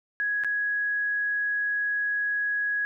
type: tone with dropouts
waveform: sine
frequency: 1667 Hz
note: G#6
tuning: 6 cents sharp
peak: -24 dBFS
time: 0.2-2.85 s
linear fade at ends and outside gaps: 0 ms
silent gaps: 0.437-0.446 s
effects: none